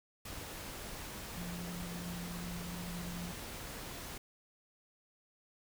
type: tone in noise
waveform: sine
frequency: 174.61 Hz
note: F3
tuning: in tune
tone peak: -42 dBFS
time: 1.37-3.32 s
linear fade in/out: 5 ms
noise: pink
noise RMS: -45 dBFS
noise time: 0.25-4.18 s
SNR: 0 dB
effects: none